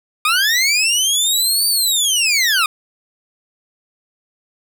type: linear two-way sweep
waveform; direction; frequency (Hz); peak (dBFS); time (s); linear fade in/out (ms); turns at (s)
20% pulse; up then down; 1200 to 4641 to 1200; -8; 0.25-2.66; 2; 1.68
effects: none